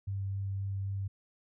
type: tone with vibrato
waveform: sine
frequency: 98 Hz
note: G2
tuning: in tune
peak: -32 dBFS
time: 0.07-1.08 s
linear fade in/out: 10 ms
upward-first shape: sine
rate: 3.8 Hz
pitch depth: 8 cents each way
effects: none